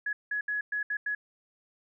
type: tone bursts at uneven times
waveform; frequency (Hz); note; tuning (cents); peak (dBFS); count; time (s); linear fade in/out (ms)
sine; 1684; G#6; +24; -28; 6; 0.06-0.13 / 0.31-0.41 / 0.48-0.61 / 0.72-0.83 / 0.9-0.97 / 1.06-1.15; 5
effects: none